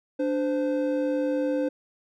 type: tone pair together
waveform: triangle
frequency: 293.7 / 516.4 Hz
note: D4 / C5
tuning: 0 / -23 cents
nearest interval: minor seventh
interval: 977 cents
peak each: -24 / -24 dBFS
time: 0.19-1.69 s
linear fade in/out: 10 ms
effects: none